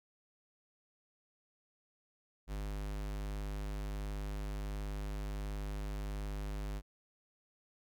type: tone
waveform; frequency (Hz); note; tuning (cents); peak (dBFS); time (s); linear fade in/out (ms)
square; 50.7; G#1; -41; -38; 2.47-6.82; 50
effects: none